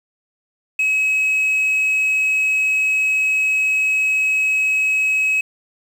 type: tone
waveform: sine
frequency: 2559 Hz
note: D#7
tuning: 48 cents sharp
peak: -12 dBFS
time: 0.79-5.41 s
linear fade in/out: 5 ms
effects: tanh soft clip ceiling -14 dBFS + 7-bit